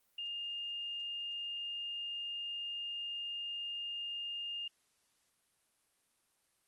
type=tone; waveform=sine; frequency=2821 Hz; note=F7; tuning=17 cents sharp; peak=-38 dBFS; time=0.18-4.68 s; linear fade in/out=5 ms; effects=white hiss -75 dBFS RMS until 6.67 s + Opus 32 kbps